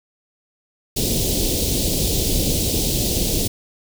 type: band-stop noise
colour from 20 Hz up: pink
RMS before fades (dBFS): -20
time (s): 0.96-3.48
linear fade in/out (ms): 10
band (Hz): 530 to 3400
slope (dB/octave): 24
effects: none